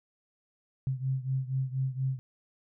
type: beating tone pair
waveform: sine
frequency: 130.81 / 135.01 Hz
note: C3 / C#3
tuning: 0 / -45 cents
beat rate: 4.2 Hz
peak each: -30 / -33 dBFS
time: 0.87-2.19 s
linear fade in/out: 0 ms
effects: none